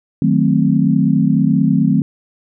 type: chord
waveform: sine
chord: D# diminished seventh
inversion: none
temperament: equal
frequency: 155.56 / 185 / 220 / 261.6 Hz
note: D#3 / F#3 / A3 / C4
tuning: 0 / 0 / 0 / 0 cents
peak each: -16 dBFS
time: 0.22-2.02 s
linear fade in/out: 2 ms
effects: none